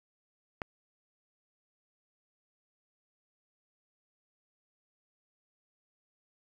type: click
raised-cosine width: 0.5 ms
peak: -19 dBFS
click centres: 0.618 s
effects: 8-bit